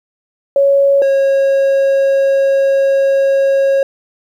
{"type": "tone pair in turn", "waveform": ["sine", "triangle"], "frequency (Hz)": [556, 546.1], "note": ["C#5", "C#5"], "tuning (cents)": [5, -26], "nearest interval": "unison", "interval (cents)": 31, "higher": "first", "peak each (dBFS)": -7, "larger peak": "neither", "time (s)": [[0.56, 1.02], [1.02, 3.83]], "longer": "second", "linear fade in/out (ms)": 2, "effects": ["8-bit"]}